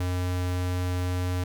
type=tone; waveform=square; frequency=90.2 Hz; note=F#2; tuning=44 cents flat; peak=-26 dBFS; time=0-1.44 s; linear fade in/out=5 ms; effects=none